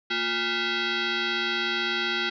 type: tone with frequency modulation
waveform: sine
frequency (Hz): 941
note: A#5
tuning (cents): +16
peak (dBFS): -24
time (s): 0.1-2.3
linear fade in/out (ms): 10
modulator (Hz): 585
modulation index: 5.7
effects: none